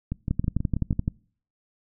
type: two click trains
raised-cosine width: 5 ms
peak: -15 / -11 dBFS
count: 6 / 10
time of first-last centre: 0.12-0.928 / 0.31-1.079 s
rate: 6.19 / 11.7 Hz
effects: noise-tail reverb RT60 0.5 s tail -25 dB re dry